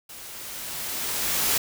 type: noise with level ramp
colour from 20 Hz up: white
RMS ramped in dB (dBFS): -42 to -22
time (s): 0.09-1.58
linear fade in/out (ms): 5
effects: none